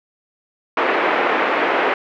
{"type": "band-pass noise", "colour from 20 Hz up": "pink", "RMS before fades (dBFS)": -18, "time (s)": [0.77, 1.94], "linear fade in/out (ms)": 2, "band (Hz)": [340, 2400], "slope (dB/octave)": 24, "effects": []}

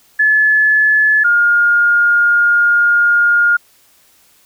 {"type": "tone pair in turn", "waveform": "sine", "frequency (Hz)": [1721, 1419], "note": ["A6", "F6"], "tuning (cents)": [-39, 27], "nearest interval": "minor third", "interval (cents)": 334, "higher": "first", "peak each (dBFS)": -8, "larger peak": "neither", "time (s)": [[0.19, 1.24], [1.24, 3.57]], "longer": "second", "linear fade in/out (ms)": 10, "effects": ["white hiss -51 dBFS RMS until 4.45 s"]}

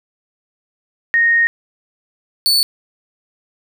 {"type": "tone pair in turn", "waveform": ["sine", "40% pulse"], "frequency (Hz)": [1858, 4465], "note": ["A#6", "C#8"], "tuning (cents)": [-6, 12], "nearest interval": "octave + minor third", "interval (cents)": 1518, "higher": "second", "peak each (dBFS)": -10, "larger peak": "neither", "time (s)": [[1.14, 1.47], [2.46, 2.63]], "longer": "first", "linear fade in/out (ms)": 0, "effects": []}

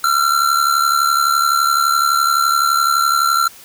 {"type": "tone with amplitude modulation", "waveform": "square", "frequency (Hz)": 1361, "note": "F6", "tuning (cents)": -45, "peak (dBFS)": -10, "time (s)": [0.04, 3.48], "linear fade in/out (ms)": 2, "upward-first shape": "sine", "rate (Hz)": 71.8, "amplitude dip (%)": 70, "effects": ["white hiss -41 dBFS RMS until 3.64 s"]}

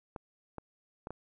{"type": "clicks", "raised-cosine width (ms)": 1, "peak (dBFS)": -26, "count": 4, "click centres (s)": [0.162, 0.583, 1.071, 1.106], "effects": []}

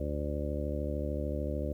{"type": "harmonic tone", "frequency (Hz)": 73.42, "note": "D2", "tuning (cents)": 0, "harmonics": [1, 2, 3, 4, 5, 6, 7, 8], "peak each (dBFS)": [-34, -41, -41, -40, -42, -50, -40, -40], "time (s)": [0, 1.73], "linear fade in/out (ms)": 5, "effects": ["11-bit"]}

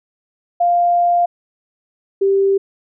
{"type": "tone pair in turn", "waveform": "sine", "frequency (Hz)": [698.5, 392], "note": ["F5", "G4"], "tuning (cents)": [0, 0], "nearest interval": "minor seventh", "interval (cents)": 1000, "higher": "first", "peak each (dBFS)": -11, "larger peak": "neither", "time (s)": [[0.6, 1.26], [2.21, 2.58]], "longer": "first", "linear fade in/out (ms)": 10, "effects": []}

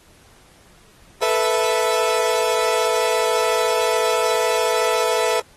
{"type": "chord", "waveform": "30% pulse", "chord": "A suspended second", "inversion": "none", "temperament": "equal", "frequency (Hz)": [440, 493.9, 659.3], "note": ["A4", "B4", "E5"], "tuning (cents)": [0, 0, 0], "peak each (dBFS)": -19, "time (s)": [1.22, 5.4], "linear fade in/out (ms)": 5, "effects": ["pink hiss -52 dBFS RMS until 5.56 s", "AAC 32 kbps"]}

